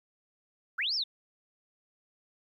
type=linear two-way sweep; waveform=sine; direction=up then down; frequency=1244.5 to 5550 to 3429 Hz; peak=-28 dBFS; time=0.78-1.04 s; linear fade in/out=10 ms; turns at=0.95 s; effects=11-bit